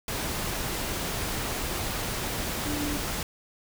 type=tone in noise; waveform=sine; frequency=293.7 Hz; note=D4; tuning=in tune; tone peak=-31 dBFS; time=2.66-2.97 s; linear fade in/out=2 ms; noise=pink; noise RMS=-31 dBFS; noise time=0.08-3.23 s; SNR=-3 dB; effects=none